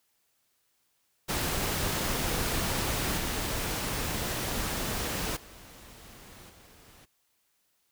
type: noise with level steps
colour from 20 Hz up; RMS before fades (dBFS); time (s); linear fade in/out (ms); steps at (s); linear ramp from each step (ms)
pink; -30 / -32 / -50 / -55; 1.28-7.06; 20; 3.17 / 5.36 / 6.49; 10
effects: white hiss -73 dBFS RMS until 7.91 s